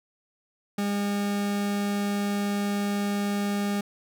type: tone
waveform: 40% pulse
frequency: 202.9 Hz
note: G#3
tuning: 40 cents flat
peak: -24 dBFS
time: 0.78-3.81 s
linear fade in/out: 5 ms
effects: none